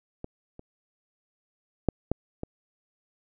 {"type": "clicks", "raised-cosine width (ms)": 2, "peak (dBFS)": [-22, -30, -8, -11, -19], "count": 5, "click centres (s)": [0.244, 0.594, 1.887, 2.116, 2.434], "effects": []}